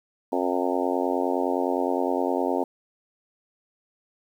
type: harmonic tone with a mistuned harmonic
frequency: 89.7 Hz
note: F2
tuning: 47 cents sharp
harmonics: 3 / 4 / 5 / 6 / 7 / 8 / 9 / 10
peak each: -28 / -29 / -30 / -31 / -31 / -32 / -33 / -33 dBFS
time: 0.32-2.64 s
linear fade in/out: 5 ms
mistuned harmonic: 10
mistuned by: +17 cents
effects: 9-bit